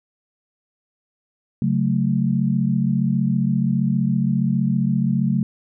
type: chord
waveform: sine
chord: F# minor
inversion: second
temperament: equal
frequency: 138.59 / 185 / 220 Hz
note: C#3 / F#3 / A3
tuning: 0 / 0 / 0 cents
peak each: -21 dBFS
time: 1.62-5.43 s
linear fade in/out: 2 ms
effects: none